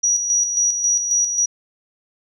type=tone with tremolo; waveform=sine; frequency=5800 Hz; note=F#8; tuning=35 cents flat; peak=-14 dBFS; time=0.03-1.46 s; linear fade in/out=10 ms; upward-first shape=square; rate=3.7 Hz; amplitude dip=50%; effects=none